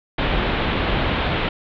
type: low-pass noise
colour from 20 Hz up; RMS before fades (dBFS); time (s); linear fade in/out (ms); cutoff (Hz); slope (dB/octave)
pink; -21; 0.18-1.49; 5; 3700; 48
effects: none